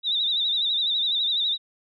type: tone with vibrato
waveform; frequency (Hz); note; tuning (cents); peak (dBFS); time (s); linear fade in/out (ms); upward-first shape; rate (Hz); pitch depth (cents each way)
sine; 3729; A#7; 0; -21; 0.03-1.58; 50; sine; 12; 87
effects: none